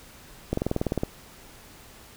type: slowing click train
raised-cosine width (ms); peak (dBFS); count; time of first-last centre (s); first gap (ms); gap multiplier
2; -11; 11; 0.53-1.034; 44; 1.03
effects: pink hiss -49 dBFS RMS until 2.16 s